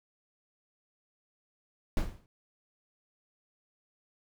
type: noise with exponential decay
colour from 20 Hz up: brown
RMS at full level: -25 dBFS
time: 1.97-2.26 s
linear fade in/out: 1 ms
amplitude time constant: 62 ms
effects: none